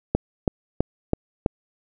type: click train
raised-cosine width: 2 ms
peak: -5 dBFS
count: 5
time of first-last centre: 0.15-1.461 s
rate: 3.05 Hz
effects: none